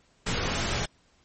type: noise with comb filter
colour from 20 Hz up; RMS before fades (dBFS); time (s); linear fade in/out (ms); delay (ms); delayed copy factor
pink; -28; 0.26-0.86; 10; 20; -0.85
effects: pink hiss -64 dBFS RMS until 1.24 s + MP3 32 kbps